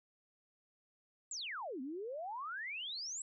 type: exponential two-way sweep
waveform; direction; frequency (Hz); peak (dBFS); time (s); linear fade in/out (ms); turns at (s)
sine; down then up; 7950 to 246.9 to 7950; -40; 1.31-3.22; 2; 1.81
effects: none